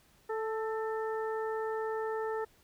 harmonic tone with a mistuned harmonic, 440 Hz, A4, in tune, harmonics 1 / 2 / 3 / 4, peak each -33 / -39 / -43 / -45 dBFS, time 0.29-2.45 s, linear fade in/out 10 ms, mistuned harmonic 4, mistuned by +31 cents, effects pink hiss -65 dBFS RMS until 2.63 s

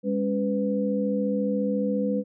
sine tone cluster, 204.2 / 278.5 / 498.7 Hz, G#3 / C#4 / B4, -29 / +8 / +17 cents, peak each -25 / -30 / -27 dBFS, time 0.03-2.24 s, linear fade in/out 50 ms, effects none

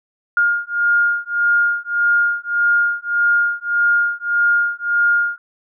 sine beating tone pair, 1415 / 1416.7 Hz, F6 / F6, +22 / +24 cents, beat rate 1.7 Hz, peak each -17 dBFS, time 0.37-5.38 s, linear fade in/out 2 ms, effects none

